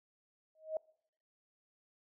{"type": "tone with exponential growth", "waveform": "sine", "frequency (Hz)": 630, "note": "D#5", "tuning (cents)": 21, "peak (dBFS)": -30, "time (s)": [0.55, 0.77], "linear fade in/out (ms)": 2, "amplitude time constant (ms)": 46, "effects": ["noise-tail reverb RT60 0.7 s tail -25 dB re dry"]}